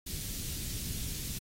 pink band-stop noise, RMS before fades -38 dBFS, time 0.06-1.39 s, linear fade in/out 10 ms, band 200 to 3900 Hz, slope 12 dB/octave, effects AAC 48 kbps

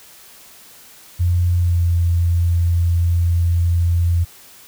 sine tone with pitch glide, 87.9 to 85.74 Hz, F2 to F2, +12 to -31 cents, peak -13 dBFS, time 1.19-4.25 s, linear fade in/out 20 ms, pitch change -43 cents, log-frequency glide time 1.57-1.85 s, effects white hiss -44 dBFS RMS until 4.67 s

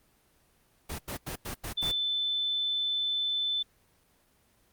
pink noise bursts, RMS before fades -36 dBFS, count 6, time 0.89-1.918 s, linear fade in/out 10 ms, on 98 ms, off 88 ms
sine tone, 3520 Hz, A7, in tune, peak -27 dBFS, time 1.77-3.63 s, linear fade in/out 10 ms
effects pink hiss -66 dBFS RMS until 4.72 s + Opus 24 kbps

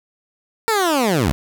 15% pulse linear sweep, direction down, 462.7 to 54.8 Hz, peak -9 dBFS, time 0.68-1.32 s, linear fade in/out 0 ms, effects none

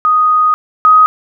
sine tone pair in turn, 1244.5 / 1256.1 Hz, D#6 / D#6, 0 / +16 cents, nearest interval unison, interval 16 cents, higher second, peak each -7 / -3 dBFS, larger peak second, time 0.05-0.54 / 0.85-1.06 s, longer first, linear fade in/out 0 ms, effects none

